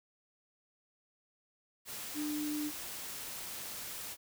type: tone in noise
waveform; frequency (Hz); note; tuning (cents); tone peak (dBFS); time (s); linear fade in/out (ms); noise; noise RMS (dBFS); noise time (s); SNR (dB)
sine; 298.9; D4; +31; -34; 2.14-2.72; 50; white; -43; 1.85-4.17; +6
effects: none